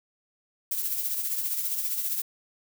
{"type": "noise with tremolo", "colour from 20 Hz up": "violet", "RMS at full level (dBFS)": -27, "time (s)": [0.71, 2.22], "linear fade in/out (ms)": 5, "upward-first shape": "triangle", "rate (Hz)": 15, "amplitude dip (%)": 55, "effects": []}